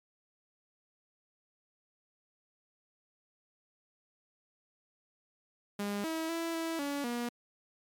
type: tone with pitch steps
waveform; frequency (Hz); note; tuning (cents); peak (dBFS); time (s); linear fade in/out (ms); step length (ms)
sawtooth; 203.4 / 322.6 / 332 / 327.9 / 284.4 / 239.6; G#3 / E4 / E4 / E4 / C#4 / A#3; -36 / -37 / +12 / -9 / +45 / +48; -29; 5.79-7.29; 5; 250
effects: MP3 96 kbps